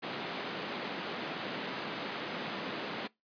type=band-pass noise; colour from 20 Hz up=pink; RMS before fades=-39 dBFS; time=0.02-3.08 s; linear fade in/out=20 ms; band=180 to 4100 Hz; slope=24 dB/octave; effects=noise-tail reverb RT60 0.2 s tail -23 dB re dry + resampled to 11025 Hz